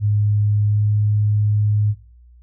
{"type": "tone with pitch glide", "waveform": "sine", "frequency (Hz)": [104.2, 104.92], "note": ["G#2", "G#2"], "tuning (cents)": [6, 18], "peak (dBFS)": -14, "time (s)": [0, 1.95], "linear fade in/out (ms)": 50, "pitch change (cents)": 12, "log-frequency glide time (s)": [0.67, 0.8], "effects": ["noise-tail reverb RT60 0.4 s tail -25 dB re dry", "added 60 Hz sine -44 dBFS peak until 2.42 s"]}